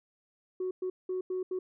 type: tone bursts at uneven times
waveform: sine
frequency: 369.7 Hz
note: F#4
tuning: 1 cent flat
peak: -29 dBFS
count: 5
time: 0.6-0.71 / 0.82-0.9 / 1.09-1.21 / 1.3-1.43 / 1.51-1.59 s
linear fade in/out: 5 ms
effects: tanh soft clip ceiling -27 dBFS